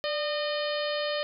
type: harmonic tone with a mistuned harmonic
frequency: 610 Hz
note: D#5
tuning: 34 cents flat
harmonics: 1 / 2 / 3 / 4 / 5 / 6 / 7 / 8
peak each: -29 / -38 / -37 / -42 / -37 / -41 / -39 / -43 dBFS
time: 0.04-1.23 s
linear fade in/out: 0 ms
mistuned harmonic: 1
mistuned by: -59 cents
effects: none